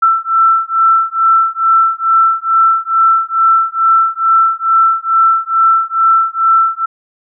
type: beating tone pair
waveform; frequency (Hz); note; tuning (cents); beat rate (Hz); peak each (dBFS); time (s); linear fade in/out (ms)
sine; 1334 / 1336.3; E6 / E6; +20 / +23; 2.3; -11; 0.02-6.86; 10
effects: none